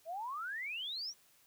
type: exponential sweep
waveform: sine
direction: up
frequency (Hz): 622 to 5980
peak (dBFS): -38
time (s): 0.05-1.14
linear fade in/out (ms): 50
effects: white hiss -67 dBFS RMS until 1.46 s